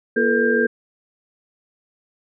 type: tone cluster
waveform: sine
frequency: 237.8 / 342.3 / 437.6 / 483.8 / 1594 Hz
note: A#3 / F4 / A4 / B4 / G6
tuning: +35 / -35 / -9 / -36 / +28 cents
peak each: -22 / -27 / -19 / -23 / -20 dBFS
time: 0.16-0.67 s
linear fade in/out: 10 ms
effects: none